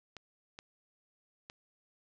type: clicks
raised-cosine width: 0.2 ms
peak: -28 dBFS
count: 3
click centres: 0.167 / 0.589 / 1.499 s
effects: low-pass 7000 Hz 12 dB/octave